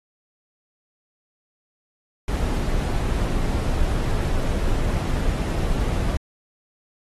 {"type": "noise", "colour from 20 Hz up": "brown", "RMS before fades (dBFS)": -22, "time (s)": [2.28, 6.17], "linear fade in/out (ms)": 2, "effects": ["AAC 32 kbps"]}